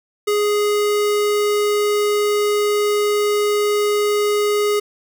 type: tone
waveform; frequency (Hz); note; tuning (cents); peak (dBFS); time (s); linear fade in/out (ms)
square; 415.3; G#4; 0; -16; 0.27-4.8; 10
effects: none